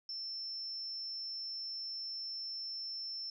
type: tone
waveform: sine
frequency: 5350 Hz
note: E8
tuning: 25 cents sharp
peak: -39 dBFS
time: 0.09-3.3 s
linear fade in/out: 2 ms
effects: none